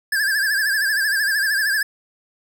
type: tone with vibrato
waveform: square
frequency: 1661.2 Hz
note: G#6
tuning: in tune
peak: -18 dBFS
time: 0.12-1.83 s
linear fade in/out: 5 ms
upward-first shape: sine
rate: 13 Hz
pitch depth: 99 cents each way
effects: none